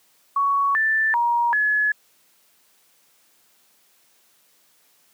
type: tone with pitch steps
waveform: sine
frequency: 1118 / 1766 / 947 / 1702 Hz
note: C#6 / A6 / A#5 / G#6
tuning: +14 / +6 / +27 / +42 cents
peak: -17 dBFS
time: 0.36-1.92 s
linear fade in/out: 5 ms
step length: 390 ms
effects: white hiss -60 dBFS RMS until 5.13 s + high-pass 150 Hz 12 dB/octave